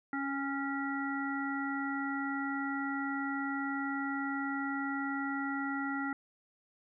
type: harmonic tone with a mistuned harmonic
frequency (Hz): 277.2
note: C#4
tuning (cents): 0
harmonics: 1 / 3 / 5 / 7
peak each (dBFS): -35 / -41 / -38 / -41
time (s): 0.13-6.13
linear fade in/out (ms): 2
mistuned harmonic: 3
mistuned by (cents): -22
effects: none